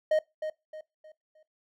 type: tone with echo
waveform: triangle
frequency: 621 Hz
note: D#5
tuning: 3 cents flat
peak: -19 dBFS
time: 0.11-0.19 s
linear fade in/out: 5 ms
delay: 310 ms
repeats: 4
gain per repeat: -9 dB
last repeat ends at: 1.43 s
effects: noise-tail reverb RT60 0.2 s tail -21 dB re dry